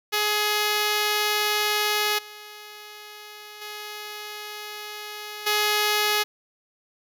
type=tone with level steps; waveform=5% pulse; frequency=420.1 Hz; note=G#4; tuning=20 cents sharp; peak=-10 / -29 / -23 / -9 dBFS; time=0.12-6.24 s; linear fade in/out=20 ms; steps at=2.18 / 3.61 / 5.46 s; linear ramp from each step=10 ms; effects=none